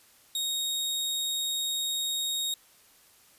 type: tone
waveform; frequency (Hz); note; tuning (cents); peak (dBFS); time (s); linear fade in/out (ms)
sawtooth; 3750; A#7; +10; -25; 0.35-2.54; 2
effects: white hiss -59 dBFS RMS until 3.38 s + resampled to 32000 Hz